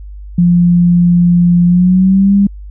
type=tone with pitch glide; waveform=sine; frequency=174.61 to 199.42 Hz; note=F3 to G3; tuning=0 to +30 cents; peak=-5 dBFS; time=0.38-2.47 s; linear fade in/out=5 ms; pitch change=+230 cents; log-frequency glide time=1.66-2.34 s; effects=added 50 Hz sine -26 dBFS peak until 2.7 s